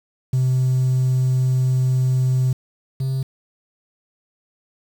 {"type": "tone pair in turn", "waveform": "triangle", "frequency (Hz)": [128.9, 132.83], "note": ["C3", "C3"], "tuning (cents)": [-26, 26], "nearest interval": "minor second", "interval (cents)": 52, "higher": "second", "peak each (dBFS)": [-12, -17], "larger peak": "first", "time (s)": [[0.33, 2.53], [3, 3.23]], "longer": "first", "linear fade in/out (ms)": 5, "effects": ["tanh soft clip ceiling -11 dBFS", "7-bit"]}